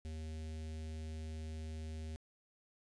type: tone with notch filter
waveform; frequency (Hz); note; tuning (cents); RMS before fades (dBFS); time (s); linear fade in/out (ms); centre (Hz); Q
square; 78.7; D#2; +20; -44; 0.05-2.16; 0; 1100; 0.63
effects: resampled to 22050 Hz